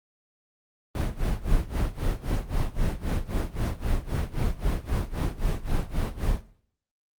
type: noise with tremolo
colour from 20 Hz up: brown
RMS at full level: -23 dBFS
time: 0.95-6.41 s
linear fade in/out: 2 ms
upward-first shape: sine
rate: 3.8 Hz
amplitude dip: 90%
effects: noise-tail reverb RT60 0.6 s tail -17 dB re dry + Opus 32 kbps